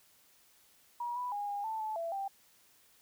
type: tone with pitch steps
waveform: sine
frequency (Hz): 958 / 988 / 819 / 812 / 883 / 867 / 669 / 786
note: A#5 / B5 / G#5 / G#5 / A5 / A5 / E5 / G5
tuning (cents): +47 / 0 / -24 / -39 / +6 / -26 / +25 / +4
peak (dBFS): -34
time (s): 1-2.28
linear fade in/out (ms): 5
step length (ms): 160
effects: white hiss -65 dBFS RMS until 3.01 s